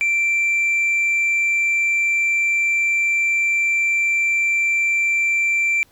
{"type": "tone", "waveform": "sine", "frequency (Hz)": 2349, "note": "D7", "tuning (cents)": 0, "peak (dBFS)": -13, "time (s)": [0.01, 5.83], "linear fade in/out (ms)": 0, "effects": ["tanh soft clip ceiling -15 dBFS", "pink hiss -56 dBFS RMS until 5.91 s"]}